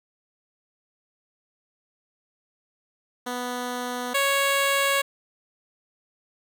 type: tone pair in turn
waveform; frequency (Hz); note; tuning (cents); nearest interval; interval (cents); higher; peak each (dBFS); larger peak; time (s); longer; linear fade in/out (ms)
10% pulse; 246.9 / 554.3; B3 / C#5; 0 / 0; octave + major second; 1400; second; -20 / -12; second; 3.26-4.14 / 4.14-5.02; neither; 10
effects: none